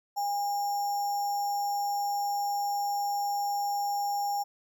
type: tone with sample-and-hold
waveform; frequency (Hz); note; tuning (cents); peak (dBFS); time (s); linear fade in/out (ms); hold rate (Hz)
sine; 812; G#5; -39; -27; 0.16-4.44; 20; 6300
effects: none